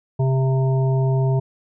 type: harmonic tone with a mistuned harmonic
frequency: 132.5 Hz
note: C3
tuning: 22 cents sharp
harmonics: 1 / 3 / 5 / 7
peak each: -16 / -26 / -30 / -33 dBFS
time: 0.19-1.4 s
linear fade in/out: 10 ms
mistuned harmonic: 7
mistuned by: -15 cents
effects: none